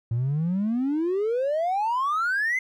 triangle exponential sweep, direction up, 112.1 to 2098 Hz, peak -19 dBFS, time 0.11-2.59 s, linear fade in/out 5 ms, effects tanh soft clip ceiling -18 dBFS

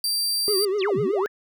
sawtooth tone, 4699 Hz, D8, in tune, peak -19 dBFS, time 0.04-0.65 s, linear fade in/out 2 ms
triangle tone with vibrato, 397.4 Hz, G4, 24 cents sharp, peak -19 dBFS, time 0.48-1.26 s, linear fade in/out 0 ms, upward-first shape triangle, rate 8 Hz, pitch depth 140 cents each way
sine exponential two-way sweep, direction down then up, 6800 to 116.7 to 1862 Hz, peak -26 dBFS, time 0.78-1.28 s, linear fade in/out 50 ms, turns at 0.99 s
effects none

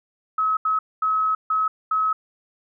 sine tone bursts at uneven times, 1283 Hz, E6, 47 cents flat, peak -18 dBFS, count 5, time 0.38-0.57 / 0.65-0.79 / 1.02-1.35 / 1.5-1.68 / 1.91-2.13 s, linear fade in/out 5 ms, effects none

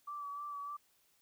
sine tone with vibrato, 1155 Hz, D6, 29 cents flat, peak -40 dBFS, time 0.07-0.77 s, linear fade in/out 10 ms, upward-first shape sine, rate 3.3 Hz, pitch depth 28 cents each way, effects white hiss -72 dBFS RMS until 1.21 s

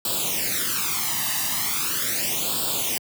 white noise with flanger, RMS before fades -25 dBFS, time 0.05-2.98 s, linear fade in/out 2 ms, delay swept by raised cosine 0.24 to 1.06 ms, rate 0.39 Hz, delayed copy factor +0.85, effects high-pass 100 Hz 12 dB/octave

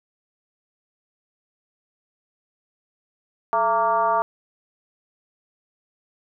sine tone with frequency modulation, 917 Hz, A#5, 29 cents flat, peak -17 dBFS, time 3.53-4.22 s, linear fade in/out 0 ms, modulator 243 Hz, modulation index 1.3, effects none

